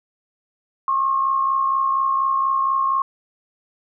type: tone pair together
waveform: sine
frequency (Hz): 1078.8 / 1143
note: C#6 / D6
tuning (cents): -47 / -47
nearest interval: minor second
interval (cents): 100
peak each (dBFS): -17 / -27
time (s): 0.88-3.02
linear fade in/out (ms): 2
effects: none